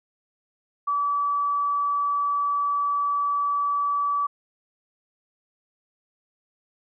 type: tone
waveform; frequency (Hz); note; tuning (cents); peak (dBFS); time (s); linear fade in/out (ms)
sine; 1150; D6; -37; -21; 0.87-4.27; 10
effects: none